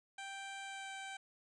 15% pulse tone with pitch glide, 784 to 777.7 Hz, G5 to G5, 0 to -14 cents, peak -38 dBFS, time 0.18-1.17 s, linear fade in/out 5 ms, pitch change -14 cents, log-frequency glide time 0.63-0.92 s, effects resampled to 22050 Hz

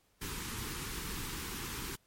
pink band-stop noise, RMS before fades -40 dBFS, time 0.21-1.96 s, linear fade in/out 10 ms, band 450 to 890 Hz, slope 48 dB/octave, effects pink hiss -71 dBFS RMS until 2.06 s + MP3 64 kbps

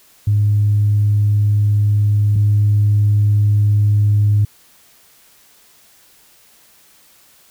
sine tone pair in turn, 103.83 / 103.83 Hz, G#2 / G#2, 0 / 0 cents, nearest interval unison, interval 0 cents, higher neither, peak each -10 / -9 dBFS, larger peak second, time 0.27-2.36 / 2.36-4.45 s, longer neither, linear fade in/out 5 ms, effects tanh soft clip ceiling -6 dBFS + white hiss -50 dBFS RMS until 7.5 s

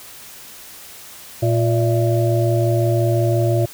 harmonic tone with a mistuned harmonic, 116.54 Hz, A#2, in tune, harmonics 1 / 3 / 5 / 6, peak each -16 / -21 / -23 / -24 dBFS, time 1.42-3.66 s, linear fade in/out 10 ms, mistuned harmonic 6, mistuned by -78 cents, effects white hiss -39 dBFS RMS until 3.73 s

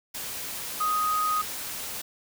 sine tone in noise, 1249 Hz, D#6, 6 cents sharp, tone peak -23 dBFS, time 0.8-1.42 s, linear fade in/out 10 ms, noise white, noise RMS -35 dBFS, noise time 0.14-2.02 s, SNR +9 dB, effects none

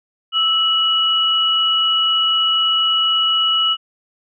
sine tone pair together, 1313.8 / 2929 Hz, E6 / F#7, -6 / -18 cents, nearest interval octave + major second, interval 1388 cents, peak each -21 / -14 dBFS, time 0.32-3.77 s, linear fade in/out 50 ms, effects none

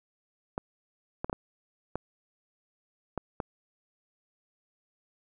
clicks, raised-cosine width 1 ms, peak -17 dBFS, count 7, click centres 0.579 / 1.245 / 1.297 / 1.329 / 1.956 / 3.177 / 3.402 s, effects none

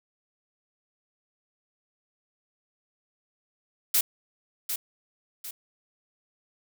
blue noise with echo, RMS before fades -22 dBFS, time 3.94-4.01 s, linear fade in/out 5 ms, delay 750 ms, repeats 2, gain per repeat -8 dB, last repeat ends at 5.51 s, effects none

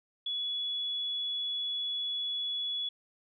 sine tone, 3395 Hz, G#7, 37 cents sharp, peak -31 dBFS, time 0.26-2.89 s, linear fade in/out 5 ms, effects none

